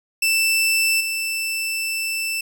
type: tone with level steps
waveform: sawtooth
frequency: 2659 Hz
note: E7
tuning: 14 cents sharp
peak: -13 / -19 dBFS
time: 0.22-2.41 s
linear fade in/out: 5 ms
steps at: 1 s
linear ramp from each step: 10 ms
effects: none